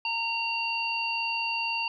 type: harmonic tone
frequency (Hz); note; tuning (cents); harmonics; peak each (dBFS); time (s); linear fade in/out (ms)
921; A#5; -21; 1 / 3 / 5; -32 / -29 / -35; 0.05-1.88; 2
effects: none